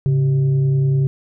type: tone with frequency modulation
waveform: sine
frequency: 138.59 Hz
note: C#3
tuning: in tune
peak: -13 dBFS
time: 0.06-1.07 s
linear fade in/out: 0 ms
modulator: 247 Hz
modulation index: 0.34
effects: none